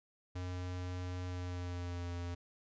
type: tone with pitch glide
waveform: square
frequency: 90.4 to 87.12 Hz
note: F#2 to F2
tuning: -40 to -4 cents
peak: -39 dBFS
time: 0.35-2.35 s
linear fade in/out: 10 ms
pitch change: -64 cents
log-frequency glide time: 1.27-2.12 s
effects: resampled to 16000 Hz